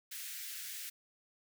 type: high-pass noise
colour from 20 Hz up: white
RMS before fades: -44 dBFS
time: 0.11-0.9 s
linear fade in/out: 10 ms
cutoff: 1500 Hz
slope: 48 dB/octave
effects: none